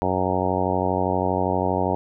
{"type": "harmonic tone", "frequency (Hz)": 92.5, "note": "F#2", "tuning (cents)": 0, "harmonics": [1, 2, 3, 4, 5, 6, 7, 8, 9, 10], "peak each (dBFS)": [-29, -29, -29, -29, -29, -29, -29, -29, -29, -29], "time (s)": [0.02, 1.95], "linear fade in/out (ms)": 0, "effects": []}